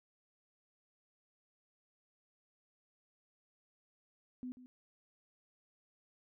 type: tone with echo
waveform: sine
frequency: 251.5 Hz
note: B3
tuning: 32 cents sharp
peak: -40 dBFS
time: 4.43-4.52 s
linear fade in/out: 0 ms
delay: 140 ms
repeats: 1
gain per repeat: -13 dB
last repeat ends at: 4.66 s
effects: none